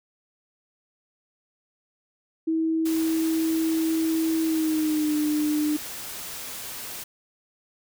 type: tone with pitch glide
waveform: sine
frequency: 322.7 to 301.1 Hz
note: E4 to D4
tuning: -37 to +43 cents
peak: -21 dBFS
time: 2.47-5.77 s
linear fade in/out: 10 ms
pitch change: -120 cents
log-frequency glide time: 4.42-5.14 s
type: noise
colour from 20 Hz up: white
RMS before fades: -36 dBFS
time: 2.85-7.04 s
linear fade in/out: 10 ms
effects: none

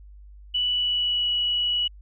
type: tone with pitch glide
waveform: sine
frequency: 2960 to 2933 Hz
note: F#7 to F#7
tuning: 0 to -16 cents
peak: -21 dBFS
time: 0.54-1.88 s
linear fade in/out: 10 ms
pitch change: -16 cents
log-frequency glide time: 0.7-1.28 s
effects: added 50 Hz sine -43 dBFS peak until 2.01 s

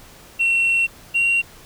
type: tone pair in turn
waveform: sine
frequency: 2721 / 2751 Hz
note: F7 / F7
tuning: -46 / -27 cents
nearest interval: unison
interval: 19 cents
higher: second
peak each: -13 / -13 dBFS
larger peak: neither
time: 0.39-0.87 / 1.14-1.42 s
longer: first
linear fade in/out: 20 ms
effects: tanh soft clip ceiling -13 dBFS + pink hiss -45 dBFS RMS until 1.65 s

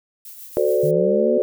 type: noise with tremolo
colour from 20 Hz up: violet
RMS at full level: -37 dBFS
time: 0.25-0.91 s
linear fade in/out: 2 ms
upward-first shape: triangle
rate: 7 Hz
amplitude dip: 45%
type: chord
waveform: sine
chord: D dominant seventh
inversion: first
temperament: equal with one note detuned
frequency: 370 / 440 / 514.6 / 587.3 Hz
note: F#4 / A4 / C5 / D5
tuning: 0 / 0 / -29 / 0 cents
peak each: -21 dBFS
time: 0.57-1.42 s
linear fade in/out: 0 ms
type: linear sweep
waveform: sine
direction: up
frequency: 146.83 to 246.9 Hz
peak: -22 dBFS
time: 0.83-1.38 s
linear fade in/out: 5 ms
effects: none

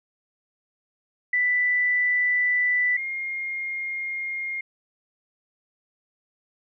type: tone pair in turn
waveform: sine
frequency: 1982 / 2130 Hz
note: B6 / C7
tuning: +6 / +30 cents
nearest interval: minor second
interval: 124 cents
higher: second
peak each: -19 / -27 dBFS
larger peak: first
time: 1.33-2.97 / 2.97-4.61 s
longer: neither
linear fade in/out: 5 ms
effects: none

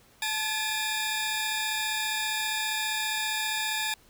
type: tone cluster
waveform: sawtooth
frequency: 871 / 1707 / 2403 / 3684 Hz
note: A5 / G#6 / D7 / A#7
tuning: -18 / +47 / +39 / -21 cents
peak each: -30 dBFS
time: 0.22-3.94 s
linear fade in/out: 2 ms
effects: pink hiss -59 dBFS RMS until 4.09 s

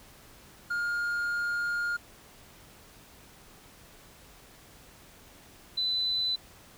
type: tone pair in turn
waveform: triangle / sine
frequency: 1416 / 4005 Hz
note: F6 / B7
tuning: +23 / +23 cents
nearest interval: octave + tritone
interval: 1800 cents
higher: second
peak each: -26 dBFS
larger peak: neither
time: 0.7-1.97 / 5.77-6.36 s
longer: first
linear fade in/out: 10 ms
effects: pink hiss -54 dBFS RMS until 6.77 s

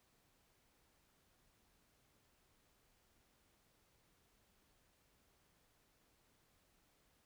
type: silence
effects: pink hiss -75 dBFS RMS until 7.25 s

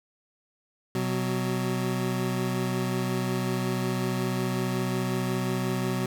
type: tone pair together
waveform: 25% pulse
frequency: 125.9 / 186.1 Hz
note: B2 / F#3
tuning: +34 / +10 cents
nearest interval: perfect fifth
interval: 676 cents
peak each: -25 dBFS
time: 0.95-6.06 s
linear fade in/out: 2 ms
effects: none

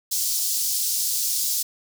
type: high-pass noise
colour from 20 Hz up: pink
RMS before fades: -24 dBFS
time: 0.11-1.63 s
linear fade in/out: 10 ms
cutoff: 4900 Hz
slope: 24 dB/octave
effects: none

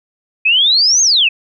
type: exponential two-way sweep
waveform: sine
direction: up then down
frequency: 2489 to 6570 to 2489 Hz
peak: -8 dBFS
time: 0.45-1.29 s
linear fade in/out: 10 ms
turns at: 1.02 s
effects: none

